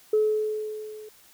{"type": "tone with level ramp", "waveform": "sine", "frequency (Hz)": 429.2, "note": "A4", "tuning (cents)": -43, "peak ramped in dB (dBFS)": [-16, -40], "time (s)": [0.13, 1.09], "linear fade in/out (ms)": 5, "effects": ["tanh soft clip ceiling -13 dBFS", "white hiss -55 dBFS RMS until 1.33 s"]}